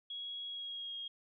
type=tone with pitch glide; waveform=sine; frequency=3322 to 3259 Hz; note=G#7 to G#7; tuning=0 to -33 cents; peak=-40 dBFS; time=0.1-1.08 s; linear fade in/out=5 ms; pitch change=-33 cents; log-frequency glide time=0.46-0.97 s; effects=none